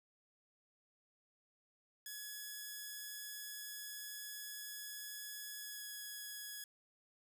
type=tone with pitch glide; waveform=5% pulse; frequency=1691 to 1678.3 Hz; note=G#6 to G#6; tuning=+31 to +18 cents; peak=-35 dBFS; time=2.06-6.64 s; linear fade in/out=2 ms; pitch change=-13 cents; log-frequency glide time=5.6-5.89 s; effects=none